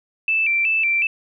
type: tone with vibrato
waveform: sine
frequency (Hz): 2489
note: D#7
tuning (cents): 0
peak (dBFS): -16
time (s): 0.28-1.07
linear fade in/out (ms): 2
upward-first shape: square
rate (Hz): 2.7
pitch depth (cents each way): 100
effects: none